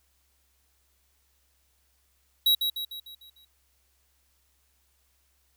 square tone with echo, 3863 Hz, B7, 39 cents flat, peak -19 dBFS, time 2.46-2.55 s, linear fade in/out 5 ms, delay 150 ms, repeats 6, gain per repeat -6 dB, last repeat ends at 3.45 s, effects added 66 Hz sine -70 dBFS peak until 5.56 s + white hiss -70 dBFS RMS until 5.56 s

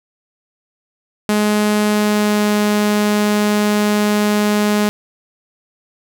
sawtooth tone with pitch glide, 210 to 208.7 Hz, G#3 to G#3, +19 to +9 cents, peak -9 dBFS, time 1.29-4.89 s, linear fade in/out 0 ms, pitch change -10 cents, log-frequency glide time 1.91-2.53 s, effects 7-bit

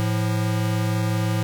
square tone pair together, 109 / 173.03 Hz, A2 / F3, -16 / -16 cents, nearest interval minor sixth, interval 800 cents, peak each -22 / -27 dBFS, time 0-1.43 s, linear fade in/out 0 ms, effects none

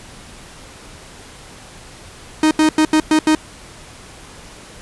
45% pulse tone bursts at uneven times, 311.1 Hz, D#4, in tune, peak -10 dBFS, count 6, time 2.43-2.51 / 2.59-2.69 / 2.78-2.85 / 2.93-3 / 3.11-3.19 / 3.27-3.35 s, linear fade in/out 2 ms, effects pink hiss -39 dBFS RMS until 4.81 s + resampled to 24000 Hz

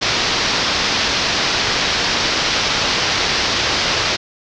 white low-pass noise, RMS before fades -18 dBFS, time 0.01-4.17 s, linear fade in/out 20 ms, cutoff 5600 Hz, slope 48 dB/octave, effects none

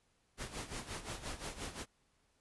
pink noise with tremolo, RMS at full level -41 dBFS, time 0.37-1.86 s, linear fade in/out 50 ms, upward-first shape sine, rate 5.7 Hz, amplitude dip 75%, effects pink hiss -75 dBFS RMS until 2.4 s + resampled to 24000 Hz

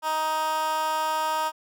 15% pulse tone with high-pass filter, 313.2 Hz, D#4, 11 cents sharp, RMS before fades -26 dBFS, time 0.02-1.52 s, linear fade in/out 50 ms, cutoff 900 Hz, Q 2.5, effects none

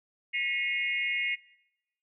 sine tone cluster, 1944 / 2167 / 2481 / 2821 Hz, B6 / C#7 / D#7 / F7, -28 / -40 / -6 / +17 cents, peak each -36 / -29 / -36 / -36 dBFS, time 0.33-1.36 s, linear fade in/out 20 ms, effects noise-tail reverb RT60 0.9 s tail -22 dB re dry

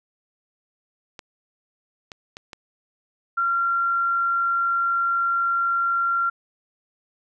clicks, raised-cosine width 0.2 ms, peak -20 dBFS, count 4, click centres 1.192 / 2.118 / 2.369 / 2.532 s
sine tone, 1376 Hz, F6, 26 cents flat, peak -19 dBFS, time 3.37-6.3 s, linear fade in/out 10 ms
effects none

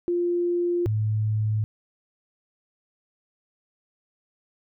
sine tone pair in turn, 349.2 / 107.67 Hz, F4 / A2, 0 / -37 cents, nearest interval octave + minor sixth, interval 2037 cents, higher first, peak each -21 dBFS, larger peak neither, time 0.08-0.86 / 0.86-1.64 s, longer neither, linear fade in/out 0 ms, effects none

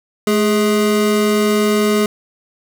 square tone pair together, 213.5 / 415.3 Hz, G#3 / G#4, +48 / 0 cents, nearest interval octave, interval 1152 cents, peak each -16 dBFS, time 0.27-2.06 s, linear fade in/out 2 ms, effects none

